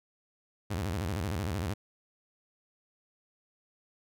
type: tone with vibrato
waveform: sawtooth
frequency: 91.1 Hz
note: F#2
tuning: 26 cents flat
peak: -27 dBFS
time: 0.7-1.74 s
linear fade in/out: 10 ms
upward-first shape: square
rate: 13 Hz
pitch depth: 230 cents each way
effects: none